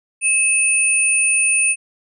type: tone pair together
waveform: sine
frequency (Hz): 2591 / 9233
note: E7 / D9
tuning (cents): -30 / -31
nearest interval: octave + minor seventh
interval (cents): 2199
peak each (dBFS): -16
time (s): 0.21-1.76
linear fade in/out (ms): 50
effects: none